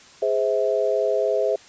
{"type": "chord", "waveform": "sine", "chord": "Ab augmented", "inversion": "none", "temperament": "just", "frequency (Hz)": [415.3, 519.1, 648.9], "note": ["Ab4", "C5", "E5"], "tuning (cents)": [0, -14, -27], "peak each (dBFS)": -23, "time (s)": [0.22, 1.56], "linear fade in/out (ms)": 5, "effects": ["white hiss -48 dBFS RMS until 1.68 s", "resampled to 16000 Hz"]}